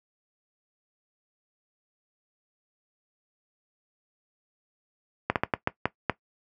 slowing click train, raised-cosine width 0.5 ms, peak -7 dBFS, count 7, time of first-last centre 5.3-6.097 s, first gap 58 ms, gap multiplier 1.33, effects noise-tail reverb RT60 0.1 s tail -17 dB re dry + high-pass 80 Hz 12 dB/octave

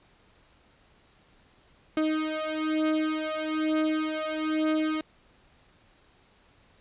35% pulse beating tone pair, 311.1 / 312.2 Hz, D#4 / D#4, 0 / +6 cents, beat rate 1.1 Hz, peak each -27 dBFS, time 1.97-5.01 s, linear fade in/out 2 ms, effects pink hiss -61 dBFS RMS until 6.8 s + resampled to 8000 Hz

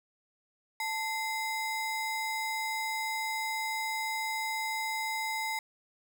square ring-modulated tone, 1480 Hz, F#6, in tune, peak -29 dBFS, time 0.8-5.59 s, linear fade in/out 2 ms, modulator 597 Hz, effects 10-bit

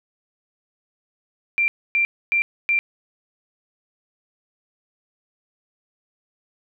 sine tone bursts, 2365 Hz, D7, 12 cents sharp, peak -16 dBFS, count 4, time 1.58-2.79 s, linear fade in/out 0 ms, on 100 ms, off 270 ms, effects none

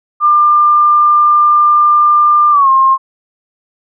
sine tone with pitch glide, 1196 to 1065.5 Hz, D6 to C6, +31 to +31 cents, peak -5 dBFS, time 0.2-2.98 s, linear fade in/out 50 ms, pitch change -200 cents, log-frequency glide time 2.51-2.69 s, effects none

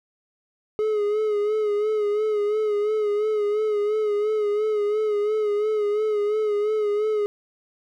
triangle tone with vibrato, 422.1 Hz, G#4, 28 cents sharp, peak -18 dBFS, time 0.79-7.26 s, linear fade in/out 0 ms, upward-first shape sine, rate 2.9 Hz, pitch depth 48 cents each way, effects none

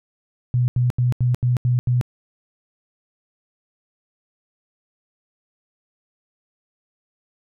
sine tone bursts, 123.47 Hz, B2, in tune, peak -15 dBFS, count 7, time 0.54-2.012 s, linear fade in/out 0 ms, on 140 ms, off 82 ms, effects none

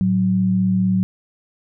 sine tone pair together, 110.5 / 186.19 Hz, A2 / F#3, +8 / +11 cents, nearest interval major sixth, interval 903 cents, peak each -23 / -15 dBFS, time 0.01-1.03 s, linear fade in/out 0 ms, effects none

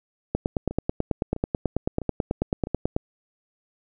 two click trains, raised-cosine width 2 ms, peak -9 / -19 dBFS, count 25 / 4, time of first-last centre 0.35-2.964 / 0.71-2.671 s, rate 9.18 / 1.53 Hz, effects none

